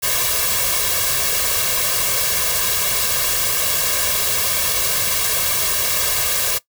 white noise with comb filter, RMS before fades -19 dBFS, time 0.02-6.59 s, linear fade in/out 20 ms, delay 1.8 ms, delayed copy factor +0.95, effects noise-tail reverb RT60 0.1 s tail -18 dB re dry

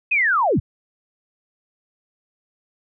sine linear sweep, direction down, 2577 to 49 Hz, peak -15 dBFS, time 0.11-0.6 s, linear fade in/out 10 ms, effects none

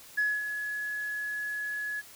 sine tone with ADSR envelope, 1693 Hz, G#6, 33 cents sharp, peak -22 dBFS, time 0.17-2.02 s, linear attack 16 ms, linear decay 230 ms, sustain -9 dB, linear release 30 ms, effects tanh soft clip ceiling -20 dBFS + white hiss -51 dBFS RMS until 2.15 s

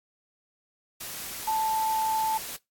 sine tone in noise, 880 Hz, A5, in tune, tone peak -24 dBFS, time 1.47-2.38 s, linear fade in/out 10 ms, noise white, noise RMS -37 dBFS, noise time 1-2.57 s, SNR +10 dB, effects noise-tail reverb RT60 0.2 s tail -23 dB re dry + AAC 64 kbps

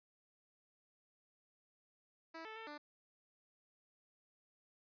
10% pulse tone with pitch steps, 326 / 438.8 / 447.3 / 295.6 Hz, E4 / A4 / A4 / D4, -19 / -5 / +28 / +11 cents, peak -39 dBFS, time 2.34-2.78 s, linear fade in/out 10 ms, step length 110 ms, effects resampled to 11025 Hz

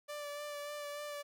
sawtooth tone with vibrato, 585 Hz, D5, 7 cents flat, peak -37 dBFS, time 0.08-1.23 s, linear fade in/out 20 ms, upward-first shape sine, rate 3.4 Hz, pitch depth 19 cents each way, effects none

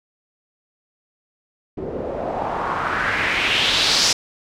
white noise with low-pass filter sweep, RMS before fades -21 dBFS, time 1.77-4.13 s, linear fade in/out 5 ms, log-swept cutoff 370 to 5700 Hz, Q 2.8, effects none

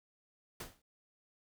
pink noise with exponential decay, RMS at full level -40 dBFS, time 0.6-0.82 s, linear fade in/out 5 ms, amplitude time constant 47 ms, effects none

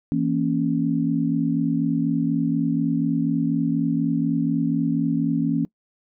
sine chord, A# diminished, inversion second, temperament equal, 164.81 / 233.1 / 277.2 Hz, E3 / A#3 / C#4, 0 / 0 / 0 cents, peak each -24 / -24 / -22 dBFS, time 0.12-5.65 s, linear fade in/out 0 ms, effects noise-tail reverb RT60 0.1 s tail -23 dB re dry

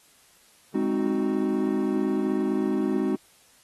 triangle chord, Ab dominant seventh, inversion none, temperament equal with one note detuned, 205.9 / 261.6 / 311.1 / 370 Hz, Ab3 / C4 / Eb4 / Gb4, -15 / 0 / 0 / 0 cents, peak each -26 dBFS, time 0.74-3.16 s, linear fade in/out 10 ms, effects white hiss -58 dBFS RMS until 3.63 s + AAC 32 kbps

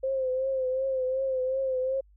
sine tone with vibrato, 523.3 Hz, C5, in tune, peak -25 dBFS, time 0.03-2.01 s, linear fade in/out 10 ms, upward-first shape triangle, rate 2.7 Hz, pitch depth 55 cents each way, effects added 50 Hz sine -55 dBFS peak until 2.16 s

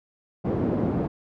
pink band-pass noise, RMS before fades -25 dBFS, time 0.44-1.08 s, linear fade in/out 20 ms, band 150 to 420 Hz, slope 12 dB/octave, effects none

